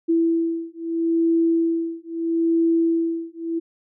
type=beating tone pair; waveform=sine; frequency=331 / 331.77 Hz; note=E4 / E4; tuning=+7 / +11 cents; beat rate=0.77 Hz; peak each=-21 dBFS; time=0.08-3.6 s; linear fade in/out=20 ms; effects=none